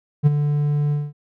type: tone with ADSR envelope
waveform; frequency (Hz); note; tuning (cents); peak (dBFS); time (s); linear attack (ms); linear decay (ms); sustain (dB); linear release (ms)
triangle; 146.83; D3; 0; -6; 0.23-1.13; 35; 23; -9; 210
effects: none